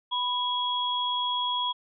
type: tone pair together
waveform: sine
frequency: 987.8 / 3320 Hz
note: B5 / G#7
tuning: 0 / -1 cents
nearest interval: octave + major sixth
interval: 2099 cents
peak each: -28 dBFS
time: 0.11-1.73 s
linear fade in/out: 20 ms
effects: none